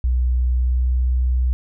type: tone with pitch glide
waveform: sine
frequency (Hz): 62 to 62.65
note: B1 to B1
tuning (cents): +7 to +25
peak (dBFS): -15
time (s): 0.04-1.53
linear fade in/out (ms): 0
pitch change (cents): +18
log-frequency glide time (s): 0.51-0.9
effects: none